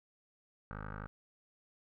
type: tone with low-pass filter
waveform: 15% pulse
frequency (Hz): 51.91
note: G#1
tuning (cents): 0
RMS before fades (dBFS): -44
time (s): 0.71-1.07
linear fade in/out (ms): 0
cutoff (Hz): 1400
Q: 7.9
effects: none